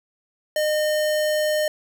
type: tone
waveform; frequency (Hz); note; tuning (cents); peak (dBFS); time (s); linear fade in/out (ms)
square; 610; D#5; -34; -20; 0.56-1.68; 2
effects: none